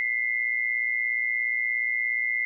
sine tone pair together, 2000 / 2117 Hz, B6 / C7, +21 / +20 cents, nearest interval minor second, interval 99 cents, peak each -27 / -26 dBFS, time 0-2.45 s, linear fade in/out 0 ms, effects none

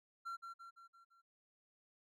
triangle tone with echo, 1365 Hz, F6, 40 cents flat, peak -40 dBFS, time 0.25-0.37 s, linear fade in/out 20 ms, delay 170 ms, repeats 5, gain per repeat -5 dB, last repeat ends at 1.22 s, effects none

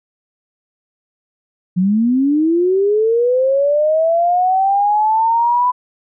sine linear sweep, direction up, 174.61 to 1000 Hz, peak -11 dBFS, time 1.76-5.72 s, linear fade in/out 20 ms, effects none

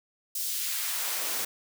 white noise with high-pass filter sweep, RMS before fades -31 dBFS, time 0.35-1.45 s, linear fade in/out 5 ms, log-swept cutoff 5600 to 210 Hz, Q 0.77, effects none

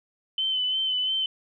sine tone with vibrato, 3048 Hz, G7, 49 cents flat, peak -23 dBFS, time 0.38-1.26 s, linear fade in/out 2 ms, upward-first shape sine, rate 2.9 Hz, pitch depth 32 cents each way, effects none

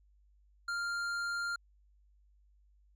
sine tone with hard clipping, 1396.9 Hz, F6, in tune, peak -35 dBFS, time 0.68-1.56 s, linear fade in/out 5 ms, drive 10 dB, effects added 50 Hz sine -63 dBFS peak until 2.95 s

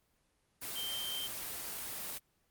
sine tone in noise, 3136 Hz, G7, in tune, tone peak -37 dBFS, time 0.75-1.28 s, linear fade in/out 20 ms, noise white, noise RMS -41 dBFS, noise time 0.61-2.19 s, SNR +1 dB, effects pink hiss -75 dBFS RMS until 2.5 s + Opus 24 kbps

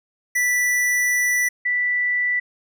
square / sine tone pair in turn, 1971 / 1971 Hz, B6 / B6, -4 / -4 cents, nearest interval unison, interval 0 cents, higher neither, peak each -18 dBFS, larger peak neither, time 0.35-1.49 / 1.65-2.4 s, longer first, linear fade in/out 10 ms, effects none

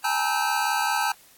square tone cluster, 811 / 876 / 954 / 1300 / 1553 Hz, G#5 / A5 / A#5 / E6 / G6, -41 / -8 / +40 / -24 / -17 cents, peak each -29 / -28 / -31 / -31 / -29 dBFS, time 0.04-1.12 s, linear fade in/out 5 ms, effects white hiss -54 dBFS RMS until 1.37 s + AAC 64 kbps

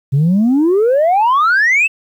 sine exponential sweep, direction up, 130.81 to 2710 Hz, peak -7 dBFS, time 0.12-1.88 s, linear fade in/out 20 ms, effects tanh soft clip ceiling -7 dBFS + 8-bit

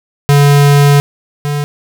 square tone pair in turn, 143.1 / 145.52 Hz, D3 / D3, -45 / -16 cents, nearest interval unison, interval 29 cents, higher second, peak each -5 / -14 dBFS, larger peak first, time 0.29-1 / 1.45-1.64 s, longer first, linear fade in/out 0 ms, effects none

